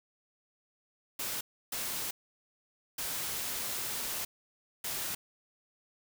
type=noise bursts at uneven times; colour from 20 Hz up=white; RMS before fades=-36 dBFS; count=4; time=1.19-1.41 / 1.72-2.11 / 2.98-4.25 / 4.84-5.15 s; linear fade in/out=5 ms; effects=none